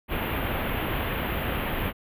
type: band-stop noise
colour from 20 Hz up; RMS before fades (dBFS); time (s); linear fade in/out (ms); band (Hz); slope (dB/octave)
pink; -28; 0.08-1.93; 50; 3200 to 13000; 48
effects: resampled to 32000 Hz